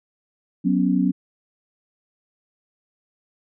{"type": "chord", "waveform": "sine", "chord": "F# suspended fourth", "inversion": "none", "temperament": "equal", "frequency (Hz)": [185, 246.9, 277.2], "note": ["F#3", "B3", "C#4"], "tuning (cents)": [0, 0, 0], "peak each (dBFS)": [-20, -22, -21], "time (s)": [0.64, 1.12], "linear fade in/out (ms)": 20, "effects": []}